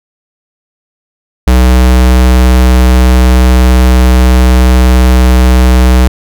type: tone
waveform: square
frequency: 62.8 Hz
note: B1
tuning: 30 cents sharp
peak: -3 dBFS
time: 1.47-6.08 s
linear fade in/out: 5 ms
effects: none